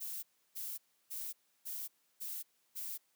violet noise bursts, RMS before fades -42 dBFS, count 6, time 0-2.98 s, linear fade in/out 20 ms, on 230 ms, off 320 ms, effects white hiss -75 dBFS RMS until 3.15 s + high-pass 150 Hz 12 dB/octave

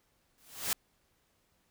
white noise with exponential growth, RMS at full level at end -28 dBFS, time 0.38-0.73 s, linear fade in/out 1 ms, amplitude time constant 74 ms, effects pink hiss -73 dBFS RMS until 1.7 s

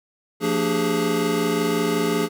square tone cluster, 172.8 / 227.2 / 295.4 / 392 / 417.5 Hz, F3 / A#3 / D4 / G4 / G#4, -18 / -44 / +10 / 0 / +9 cents, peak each -28 / -28 / -27 / -30 / -24 dBFS, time 0.4-2.29 s, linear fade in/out 50 ms, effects none

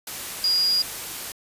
sine tone in noise, 4858 Hz, D#8, 42 cents flat, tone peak -18 dBFS, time 0.44-0.82 s, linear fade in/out 2 ms, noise white, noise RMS -33 dBFS, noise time 0.07-1.32 s, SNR +12 dB, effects resampled to 32000 Hz

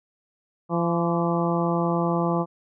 harmonic tone with a mistuned harmonic, 170.6 Hz, F3, 40 cents flat, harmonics 1 / 2 / 3 / 4 / 5 / 6 / 7, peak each -24 / -27 / -29 / -30 / -31 / -32 / -32 dBFS, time 0.69-2.46 s, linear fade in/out 50 ms, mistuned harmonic 7, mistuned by -50 cents, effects none

